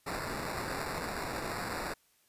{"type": "noise with sample-and-hold", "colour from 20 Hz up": "blue", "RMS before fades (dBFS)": -37, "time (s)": [0.06, 1.94], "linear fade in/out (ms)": 10, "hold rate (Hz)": 3150, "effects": ["white hiss -69 dBFS RMS until 2.28 s", "resampled to 32000 Hz"]}